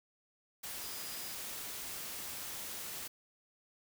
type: tone in noise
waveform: sine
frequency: 4939 Hz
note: D#8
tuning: 14 cents flat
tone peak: -51 dBFS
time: 0.81-1.34 s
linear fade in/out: 10 ms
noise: white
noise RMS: -43 dBFS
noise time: 0.63-3.08 s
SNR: -11 dB
effects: none

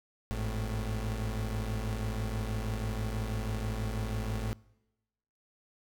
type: tone pair together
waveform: 35% pulse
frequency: 51.91 / 110 Hz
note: G#1 / A2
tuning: 0 / 0 cents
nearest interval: octave + minor second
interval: 1300 cents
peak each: -32 / -33 dBFS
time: 0.31-4.53 s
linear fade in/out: 0 ms
effects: noise-tail reverb RT60 1.0 s tail -24 dB re dry

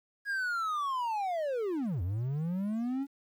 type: linear two-way sweep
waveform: triangle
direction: down then up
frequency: 1661.2 to 82.41 to 282.9 Hz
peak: -28 dBFS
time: 0.25-3.07 s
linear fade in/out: 50 ms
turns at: 2.02 s
effects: 11-bit

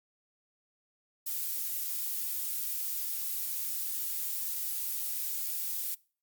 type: noise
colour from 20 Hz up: violet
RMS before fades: -34 dBFS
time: 1.26-5.95 s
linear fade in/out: 10 ms
effects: noise-tail reverb RT60 0.4 s tail -24 dB re dry + Opus 48 kbps

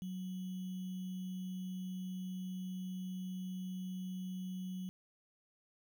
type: tone with sample-and-hold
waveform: sine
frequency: 185 Hz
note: F#3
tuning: in tune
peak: -39 dBFS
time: 0.02-4.89 s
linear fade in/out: 0 ms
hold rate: 3150 Hz
effects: none

